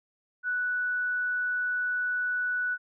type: tone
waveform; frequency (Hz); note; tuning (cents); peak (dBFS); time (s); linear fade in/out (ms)
sine; 1480; F#6; 0; -26; 0.43-2.78; 50
effects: none